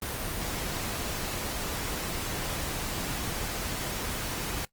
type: noise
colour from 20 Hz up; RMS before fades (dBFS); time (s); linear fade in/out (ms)
pink; -33; 0.02-4.65; 2
effects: noise-tail reverb RT60 0.1 s tail -20 dB re dry + Opus 24 kbps